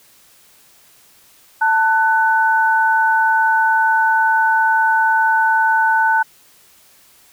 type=tone pair together; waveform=sine; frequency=888.9 / 1495 Hz; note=A5 / F#6; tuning=+17 / +17 cents; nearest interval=major sixth; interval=900 cents; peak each=-14 / -15 dBFS; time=1.61-6.23 s; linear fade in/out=10 ms; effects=white hiss -50 dBFS RMS until 7.32 s